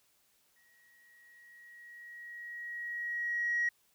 sine tone with exponential growth, 1901 Hz, A#6, 33 cents sharp, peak -26 dBFS, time 0.56-3.69 s, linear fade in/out 5 ms, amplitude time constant 680 ms, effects tanh soft clip ceiling -24 dBFS + white hiss -71 dBFS RMS until 3.94 s

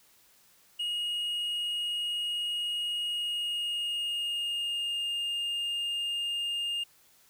triangle tone with pitch glide, 2876 to 2820 Hz, F#7 to F7, -50 to +16 cents, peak -28 dBFS, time 0.79-6.84 s, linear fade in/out 10 ms, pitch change -34 cents, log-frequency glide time 3.09-5.1 s, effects white hiss -62 dBFS RMS until 7.29 s

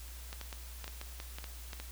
clicks, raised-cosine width 0.2 ms, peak -25 dBFS, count 11, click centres 0.329 / 0.413 / 0.528 / 0.843 / 0.879 / 1.014 / 1.201 / 1.385 / 1.442 / 1.732 / 1.8 s, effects added 60 Hz sine -45 dBFS peak until 1.91 s + white hiss -52 dBFS RMS until 1.91 s

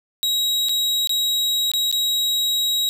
40% pulse tone with dropouts, 3830 Hz, A#7, 46 cents sharp, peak -17 dBFS, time 0.23-2.89 s, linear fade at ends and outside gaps 0 ms, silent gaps 0.686-0.693 / 1.073-1.094 / 1.716-1.736 / 1.914-1.926 s, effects none

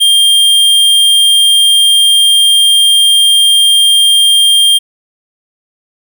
square tone, 3200 Hz, G7, 35 cents sharp, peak -5 dBFS, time 0-4.79 s, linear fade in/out 20 ms, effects none

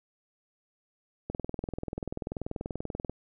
click train, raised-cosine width 2 ms, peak -20 dBFS, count 38, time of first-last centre 1.3-3.096 s, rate 20.6 Hz, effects none

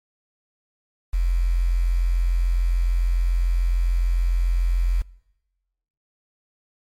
sine tone with quantisation, 43.48 Hz, F1, 7 cents flat, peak -17 dBFS, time 1.13-5.02 s, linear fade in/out 10 ms, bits 7, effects noise-tail reverb RT60 1.0 s tail -23 dB re dry + MP3 64 kbps

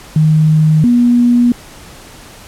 sine tone pair in turn, 155.56 / 241.4 Hz, D#3 / B3, 0 / -39 cents, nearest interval minor sixth, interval 761 cents, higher second, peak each -6 dBFS, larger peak neither, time 0.16-0.84 / 0.84-1.52 s, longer neither, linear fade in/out 2 ms, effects pink hiss -36 dBFS RMS until 2.47 s + low-pass 12000 Hz 12 dB/octave

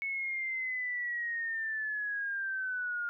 sine linear sweep, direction down, 2208 to 1411 Hz, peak -32 dBFS, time 0.02-3.09 s, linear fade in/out 0 ms, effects none

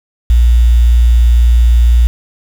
sine tone with quantisation, 59 Hz, A#1, 22 cents sharp, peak -4 dBFS, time 0.3-2.07 s, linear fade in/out 0 ms, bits 5, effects none

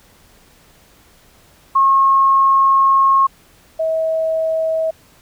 sine tone pair in turn, 1084 / 643.2 Hz, C#6 / E5, -39 / -43 cents, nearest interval major sixth, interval 904 cents, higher first, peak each -9 / -15 dBFS, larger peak first, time 1.75-3.27 / 3.79-4.91 s, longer first, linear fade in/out 10 ms, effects pink hiss -50 dBFS RMS until 5.21 s

